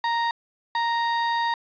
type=tone pair in turn; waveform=35% pulse; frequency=932.3 / 932.3 Hz; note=A#5 / A#5; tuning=0 / 0 cents; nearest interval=unison; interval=0 cents; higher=neither; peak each=-20 dBFS; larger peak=neither; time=0.04-0.31 / 0.75-1.54 s; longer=second; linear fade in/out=2 ms; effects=resampled to 11025 Hz + 8-bit